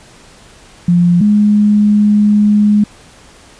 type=tone pair in turn; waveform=sine; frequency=174.61 / 208.4 Hz; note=F3 / G#3; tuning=0 / +6 cents; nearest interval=minor third; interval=306 cents; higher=second; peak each=-6 dBFS; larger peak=neither; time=0.88-1.21 / 1.21-2.84 s; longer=second; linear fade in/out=5 ms; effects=pink hiss -41 dBFS RMS until 3.59 s + resampled to 22050 Hz